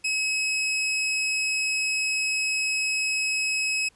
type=tone; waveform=sawtooth; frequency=2561 Hz; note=D#7; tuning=49 cents sharp; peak=-20 dBFS; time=0.04-3.89 s; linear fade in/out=10 ms; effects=pink hiss -61 dBFS RMS until 3.95 s + resampled to 24000 Hz